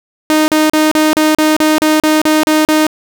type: tone bursts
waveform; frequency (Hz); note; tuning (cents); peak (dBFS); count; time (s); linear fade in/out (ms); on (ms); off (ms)
sawtooth; 309.2; D#4; -11; -4; 12; 0.3-2.867; 0; 180; 37
effects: none